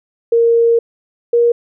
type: tone pair in turn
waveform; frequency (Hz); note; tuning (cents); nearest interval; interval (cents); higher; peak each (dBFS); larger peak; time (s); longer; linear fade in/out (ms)
sine; 464.6 / 472.7; A#4 / A#4; -6 / +24; unison; 30; second; -8; neither; 0.32-0.79 / 1.33-1.52; first; 5
effects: none